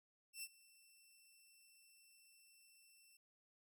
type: tone with ADSR envelope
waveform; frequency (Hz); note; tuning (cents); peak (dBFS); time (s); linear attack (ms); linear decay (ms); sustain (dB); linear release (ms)
10% pulse; 2686; E7; +32; -36; 0.33-3.17; 100; 47; -22; 4
effects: none